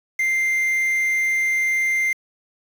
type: tone with quantisation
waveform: triangle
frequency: 2093 Hz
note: C7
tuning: in tune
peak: -16 dBFS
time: 0.19-2.13 s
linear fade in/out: 5 ms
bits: 6
effects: high-pass 400 Hz 12 dB/octave